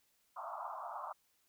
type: band-pass noise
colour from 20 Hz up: white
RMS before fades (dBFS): -44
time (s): 0.36-1.13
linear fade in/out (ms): 10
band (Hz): 620 to 1300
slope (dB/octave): 96
effects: white hiss -75 dBFS RMS until 1.48 s